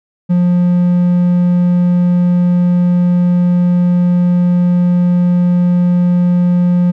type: tone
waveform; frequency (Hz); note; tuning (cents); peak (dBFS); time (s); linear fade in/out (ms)
triangle; 177; F3; +23; -6; 0.29-6.92; 20
effects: none